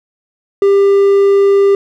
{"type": "tone", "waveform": "triangle", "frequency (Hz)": 397.4, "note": "G4", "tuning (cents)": 24, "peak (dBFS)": -4, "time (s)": [0.62, 1.75], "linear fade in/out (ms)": 2, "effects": []}